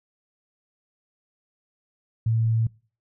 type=tone; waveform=sine; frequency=113 Hz; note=A2; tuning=47 cents sharp; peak=-19 dBFS; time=2.26-2.67 s; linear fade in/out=5 ms; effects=noise-tail reverb RT60 0.4 s tail -24 dB re dry